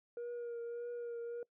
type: tone with vibrato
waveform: sine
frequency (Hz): 474.2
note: A#4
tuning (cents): +30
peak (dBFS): -37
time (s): 0.17-1.43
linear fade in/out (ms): 2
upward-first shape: triangle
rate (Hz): 1.7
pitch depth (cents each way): 26
effects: noise-tail reverb RT60 0.1 s tail -24 dB re dry + tanh soft clip ceiling -39 dBFS